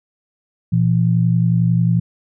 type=tone pair together; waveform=sine; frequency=118.8 / 169.94 Hz; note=A#2 / F3; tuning=+33 / -47 cents; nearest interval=tritone; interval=620 cents; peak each=-15 dBFS; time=0.72-2 s; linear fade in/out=10 ms; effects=none